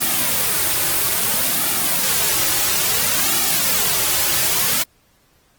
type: noise with flanger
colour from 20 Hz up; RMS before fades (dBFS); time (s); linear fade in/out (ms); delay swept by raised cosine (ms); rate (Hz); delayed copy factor
white; -18; 0-4.84; 20; 1.9 to 4.4; 0.59; -0.75
effects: pink hiss -58 dBFS RMS until 5.58 s + Opus 24 kbps